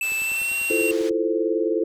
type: tone with pitch glide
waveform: square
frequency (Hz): 2637 to 2743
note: E7 to F7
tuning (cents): 0 to -32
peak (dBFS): -23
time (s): 0.01-0.91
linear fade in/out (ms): 2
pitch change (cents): +68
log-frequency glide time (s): 0.18-0.55
type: band-pass noise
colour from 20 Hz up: white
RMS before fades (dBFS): -40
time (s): 0.02-1.1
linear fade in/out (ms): 10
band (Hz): 400 to 5200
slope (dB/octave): 12
type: click train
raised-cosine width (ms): 2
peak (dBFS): -31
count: 11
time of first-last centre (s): 0.12-1.11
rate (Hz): 10.1
type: chord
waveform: sine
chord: F major seventh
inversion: third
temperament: equal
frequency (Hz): 329.6 / 349.2 / 440 / 523.3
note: E4 / F4 / A4 / C5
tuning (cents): 0 / 0 / 0 / 0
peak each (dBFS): -25 / -26 / -23 / -28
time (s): 0.7-1.84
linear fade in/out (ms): 5
effects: none